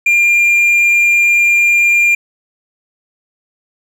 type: tone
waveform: triangle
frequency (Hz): 2397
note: D7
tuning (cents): +35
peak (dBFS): -6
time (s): 0.06-2.15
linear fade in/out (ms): 5
effects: none